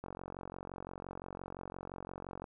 click train, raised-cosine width 1 ms, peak -29 dBFS, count 111, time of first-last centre 0.04-2.442 s, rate 45.8 Hz, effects none

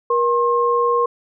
sine tone pair together, 476.1 / 1068.8 Hz, A#4 / C6, +37 / +36 cents, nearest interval octave + major second, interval 1399 cents, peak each -17 dBFS, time 0.1-1.06 s, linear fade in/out 5 ms, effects none

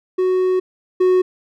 triangle tone pair in turn, 370 / 368.1 Hz, F#4 / F#4, 0 / -9 cents, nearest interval unison, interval 9 cents, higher first, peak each -12 / -9 dBFS, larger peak second, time 0.18-0.6 / 1-1.22 s, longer first, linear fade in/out 10 ms, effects none

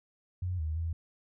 sine tone with pitch steps, 90.6 / 78.2 / 82.6 Hz, F#2 / D#2 / E2, -36 / +9 / +4 cents, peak -30 dBFS, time 0.42-0.93 s, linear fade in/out 5 ms, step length 170 ms, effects none

